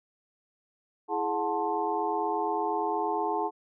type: tone cluster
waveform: sine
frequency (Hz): 330.6 / 419.1 / 728 / 881 / 1057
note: E4 / G#4 / F#5 / A5 / C6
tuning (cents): +5 / +16 / -28 / +2 / +17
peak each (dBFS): -35 / -32 / -33 / -30 / -36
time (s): 1.08-3.51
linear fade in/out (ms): 50
effects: none